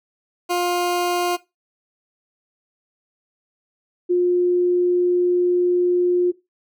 20% pulse / sine tone pair in turn, 353.2 / 355.9 Hz, F4 / F4, +20 / +33 cents, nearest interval unison, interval 13 cents, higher second, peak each -14 dBFS, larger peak neither, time 0.49-1.37 / 4.09-6.32 s, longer second, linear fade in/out 20 ms, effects noise-tail reverb RT60 0.2 s tail -17 dB re dry

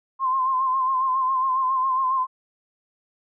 sine tone with vibrato, 1046.5 Hz, C6, in tune, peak -19 dBFS, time 0.19-2.27 s, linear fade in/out 50 ms, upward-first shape sine, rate 7.3 Hz, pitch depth 48 cents each way, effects none

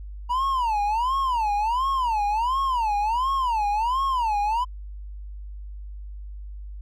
triangle tone with vibrato, 944 Hz, A#5, 22 cents sharp, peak -19 dBFS, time 0.29-4.65 s, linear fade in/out 20 ms, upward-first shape sine, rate 1.4 Hz, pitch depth 250 cents each way, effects added 50 Hz sine -34 dBFS peak until 6.81 s

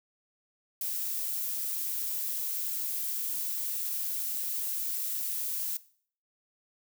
violet noise, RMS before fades -33 dBFS, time 0.81-5.77 s, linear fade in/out 2 ms, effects noise-tail reverb RT60 0.5 s tail -18 dB re dry

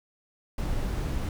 brown noise, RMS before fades -29 dBFS, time 0.58-1.29 s, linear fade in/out 2 ms, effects none

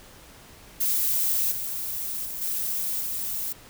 violet noise with level steps, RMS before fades -24 / -31 / -34 / -28 / -30 dBFS, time 0.8-3.53 s, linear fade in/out 10 ms, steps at 1.51 / 2.25 / 2.41 / 3 s, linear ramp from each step 10 ms, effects pink hiss -49 dBFS RMS until 3.69 s

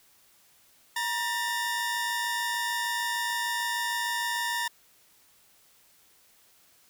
sawtooth tone pair together, 950 / 1793.4 Hz, A#5 / A6, +33 / +33 cents, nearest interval major seventh, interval 1100 cents, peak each -27 dBFS, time 0.96-4.68 s, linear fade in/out 5 ms, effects white hiss -61 dBFS RMS until 6.89 s

